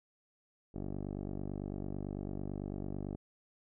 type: tone with low-pass filter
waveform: 10% pulse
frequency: 49 Hz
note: G1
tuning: in tune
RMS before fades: -40 dBFS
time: 0.74-3.16 s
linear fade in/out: 10 ms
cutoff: 470 Hz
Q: 2
effects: none